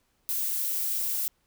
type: noise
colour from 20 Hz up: violet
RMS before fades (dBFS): -29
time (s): 0.29-1.28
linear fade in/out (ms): 0
effects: pink hiss -71 dBFS RMS until 1.46 s